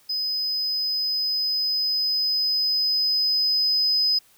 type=tone with level ramp; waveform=triangle; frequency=5030 Hz; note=D#8; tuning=18 cents sharp; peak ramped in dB=-22 to -15 dBFS; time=0.09-4.19 s; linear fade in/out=10 ms; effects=tanh soft clip ceiling -15 dBFS + white hiss -57 dBFS RMS until 4.37 s